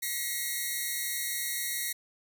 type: tone pair together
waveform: 5% pulse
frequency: 1916 / 2143 Hz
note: A#6 / C7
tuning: +47 / +41 cents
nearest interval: major second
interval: 194 cents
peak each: -22 / -25 dBFS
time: 0.02-1.93 s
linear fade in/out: 10 ms
effects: none